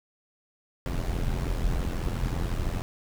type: noise with amplitude modulation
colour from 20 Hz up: brown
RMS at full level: -25 dBFS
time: 0.86-2.82 s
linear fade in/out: 0 ms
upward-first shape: sine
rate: 85.9 Hz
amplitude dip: 70%
effects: none